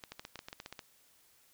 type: clicks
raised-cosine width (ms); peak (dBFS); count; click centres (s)
0.2; -26; 12; 0.038 / 0.12 / 0.195 / 0.251 / 0.357 / 0.391 / 0.485 / 0.529 / 0.601 / 0.661 / 0.726 / 0.792
effects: white hiss -66 dBFS RMS until 1.53 s